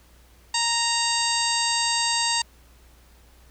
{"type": "harmonic tone with a mistuned harmonic", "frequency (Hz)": 930, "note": "A#5", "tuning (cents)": -4, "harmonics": [1, 2, 3, 4, 5, 6, 7, 8, 9], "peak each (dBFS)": [-27, -31, -30, -30, -26, -37, -33, -30, -34], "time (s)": [0.54, 2.42], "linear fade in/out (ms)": 5, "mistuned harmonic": 8, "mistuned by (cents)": 39, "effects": ["added 60 Hz sine -52 dBFS peak until 3.5 s", "pink hiss -57 dBFS RMS until 3.5 s"]}